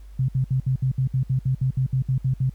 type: tone bursts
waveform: sine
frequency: 130.81 Hz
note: C3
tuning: in tune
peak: -18 dBFS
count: 15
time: 0.19-2.497 s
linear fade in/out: 5 ms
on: 95 ms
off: 63 ms
effects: added 50 Hz sine -39 dBFS peak until 2.54 s + pink hiss -61 dBFS RMS until 2.54 s